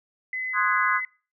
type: tone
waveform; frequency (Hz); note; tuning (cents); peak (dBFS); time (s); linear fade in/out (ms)
sine; 2027; B6; +45; -27; 0.33-1.05; 2
type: chord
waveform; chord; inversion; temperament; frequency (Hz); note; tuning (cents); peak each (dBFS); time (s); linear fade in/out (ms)
sine; Ab dominant seventh; first; equal; 1046.5 / 1244.5 / 1480 / 1661.2; C6 / Eb6 / Gb6 / Ab6; 0 / 0 / 0 / 0; -26; 0.53-1.01; 50
effects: noise-tail reverb RT60 0.4 s tail -25 dB re dry